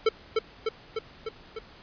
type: tone with echo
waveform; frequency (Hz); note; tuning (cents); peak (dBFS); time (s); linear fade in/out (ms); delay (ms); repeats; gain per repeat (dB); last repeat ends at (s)
square; 444.5; A4; +18; -19; 0.06-0.09; 5; 300; 5; -3; 1.59
effects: pink hiss -51 dBFS RMS until 1.82 s + resampled to 11025 Hz